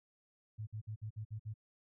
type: tone bursts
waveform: sine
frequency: 108 Hz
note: A2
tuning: 32 cents flat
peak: -39 dBFS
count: 7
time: 0.58-1.541 s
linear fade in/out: 20 ms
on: 91 ms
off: 54 ms
effects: none